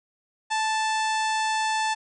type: harmonic tone with a mistuned harmonic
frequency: 880 Hz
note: A5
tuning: in tune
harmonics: 1 / 2 / 3 / 4 / 5 / 6 / 7 / 8 / 9 / 10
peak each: -24 / -30 / -34 / -36 / -38 / -40 / -41 / -42 / -43 / -44 dBFS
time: 0.5-1.95 s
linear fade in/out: 20 ms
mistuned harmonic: 1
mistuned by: -15 cents
effects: none